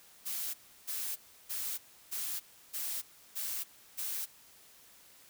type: noise bursts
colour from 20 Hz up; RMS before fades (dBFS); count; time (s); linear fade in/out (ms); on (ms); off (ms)
blue; -37; 7; 0.25-4.26; 20; 290; 330
effects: white hiss -59 dBFS RMS until 5.29 s